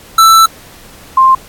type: tone pair in turn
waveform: square / sine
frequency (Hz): 1326 / 1052.4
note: E6 / C6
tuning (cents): +10 / +10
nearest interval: major third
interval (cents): 400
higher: first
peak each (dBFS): -3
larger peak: neither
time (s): 0.18-0.46 / 1.17-1.35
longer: first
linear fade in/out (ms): 5
effects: pink hiss -37 dBFS RMS until 1.48 s + AAC 64 kbps